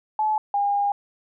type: tone pair in turn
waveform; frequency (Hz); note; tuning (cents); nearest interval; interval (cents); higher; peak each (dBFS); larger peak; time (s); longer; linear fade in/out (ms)
sine; 860 / 809.9; A5 / G#5; -40 / -44; minor second; 104; first; -19; neither; 0.19-0.38 / 0.54-0.92; second; 2
effects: none